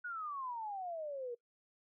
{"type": "exponential sweep", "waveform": "sine", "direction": "down", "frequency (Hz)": [1480, 466.2], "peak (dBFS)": -39, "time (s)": [0.04, 1.35], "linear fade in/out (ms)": 10, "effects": ["noise-tail reverb RT60 0.1 s tail -22 dB re dry"]}